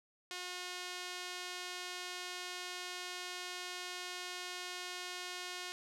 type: tone with band-pass filter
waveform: sawtooth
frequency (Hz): 360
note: F#4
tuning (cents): -47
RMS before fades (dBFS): -44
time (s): 0.31-5.72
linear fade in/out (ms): 0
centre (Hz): 4100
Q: 0.8
effects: none